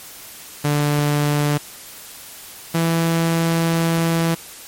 sawtooth tone pair in turn, 146.83 / 165.74 Hz, D3 / E3, 0 / +10 cents, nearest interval major second, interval 210 cents, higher second, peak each -12 dBFS, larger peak neither, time 0.64-1.58 / 2.74-4.35 s, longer second, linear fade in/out 10 ms, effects white hiss -38 dBFS RMS until 4.67 s + MP3 64 kbps

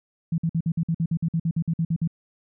sine tone bursts, 164.81 Hz, E3, in tune, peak -20 dBFS, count 16, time 0.32-2.076 s, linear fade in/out 5 ms, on 61 ms, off 52 ms, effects none

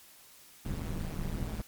brown noise with amplitude modulation, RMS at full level -31 dBFS, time 0.65-1.62 s, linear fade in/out 5 ms, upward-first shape sine, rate 161 Hz, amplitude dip 100%, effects white hiss -56 dBFS RMS until 1.67 s + MP3 96 kbps

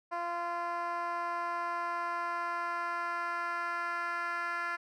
10% pulse tone with band-pass filter sweep, 344.8 Hz, F4, 22 cents flat, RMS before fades -35 dBFS, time 0.11-4.77 s, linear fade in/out 20 ms, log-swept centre 860 to 1500 Hz, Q 2.1, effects none

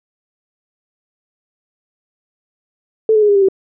sine tone with pitch steps, 440 / 428.2 / 416.7 / 405.6 / 394.7 / 384.2 Hz, A4 / A4 / G#4 / G#4 / G4 / G4, 0 / -47 / +6 / -41 / +12 / -35 cents, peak -8 dBFS, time 3.09-3.486 s, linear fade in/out 2 ms, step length 66 ms, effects none

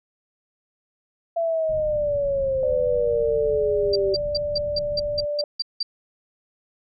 sine exponential sweep, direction down, 675 to 385.2 Hz, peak -20 dBFS, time 1.36-4.15 s, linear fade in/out 10 ms
pink low-pass noise, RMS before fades -37 dBFS, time 1.68-5.26 s, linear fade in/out 20 ms, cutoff 170 Hz, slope 24 dB/octave
sine tone, 587.3 Hz, D5, in tune, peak -23 dBFS, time 2.63-5.44 s, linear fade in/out 2 ms
sine tone bursts, 4699 Hz, D8, in tune, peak -21 dBFS, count 10, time 3.93-5.83 s, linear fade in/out 5 ms, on 28 ms, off 180 ms
effects none

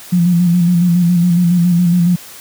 sine tone with vibrato, 174.61 Hz, F3, in tune, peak -8 dBFS, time 0.12-2.16 s, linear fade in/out 10 ms, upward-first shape square, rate 7.2 Hz, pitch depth 41 cents each way, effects white hiss -35 dBFS RMS until 2.4 s + high-pass 80 Hz 12 dB/octave

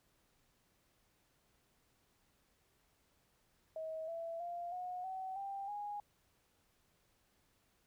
sine tone with pitch steps, 638 / 665.9 / 694.9 / 725.3 / 757 / 790 / 824.5 Hz, D#5 / E5 / F5 / F#5 / F#5 / G5 / G#5, +43 / +17 / -9 / -35 / +39 / +13 / -13 cents, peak -40 dBFS, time 3.76-6 s, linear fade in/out 2 ms, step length 320 ms, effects pink hiss -75 dBFS RMS until 7.86 s

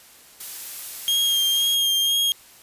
blue noise, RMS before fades -33 dBFS, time 0.4-1.75 s, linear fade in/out 5 ms
40% pulse tone with vibrato, 3231 Hz, G#7, 48 cents flat, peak -17 dBFS, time 1.08-2.32 s, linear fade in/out 0 ms, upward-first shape sine, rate 2 Hz, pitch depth 21 cents each way
effects white hiss -49 dBFS RMS until 2.62 s + resampled to 32000 Hz

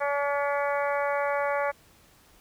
harmonic tone with a mistuned harmonic, 285 Hz, C#4, 48 cents sharp, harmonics 2 / 3 / 4 / 5 / 6 / 7 / 8, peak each -27 / -31 / -33 / -35 / -37 / -38 / -39 dBFS, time 0-1.72 s, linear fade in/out 20 ms, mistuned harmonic 8, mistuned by -24 cents, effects pink hiss -58 dBFS RMS until 2.4 s

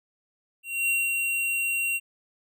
square tone with ADSR envelope, 2747 Hz, F7, 29 cents flat, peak -22 dBFS, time 0.63-2 s, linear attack 260 ms, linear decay 200 ms, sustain -3 dB, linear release 40 ms, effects none

